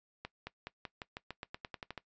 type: accelerating click train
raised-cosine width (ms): 0.3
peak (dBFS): -25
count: 14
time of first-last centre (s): 0.25-1.977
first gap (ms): 220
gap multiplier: 0.91
effects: noise-tail reverb RT60 0.1 s tail -19 dB re dry + resampled to 16000 Hz